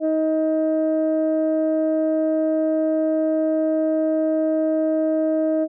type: tone pair together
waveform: sine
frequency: 315 / 630 Hz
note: D#4 / D#5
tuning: +21 / +21 cents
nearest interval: octave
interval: 1200 cents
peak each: -19 dBFS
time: 0-5.68 s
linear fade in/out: 50 ms
effects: tanh soft clip ceiling -12 dBFS